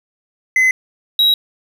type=tone pair in turn; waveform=triangle; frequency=2039 / 3849 Hz; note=C7 / B7; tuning=-45 / -45 cents; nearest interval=major seventh; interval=1100 cents; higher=second; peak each=-8 dBFS; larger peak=neither; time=0.56-0.71 / 1.19-1.34 s; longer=neither; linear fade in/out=2 ms; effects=none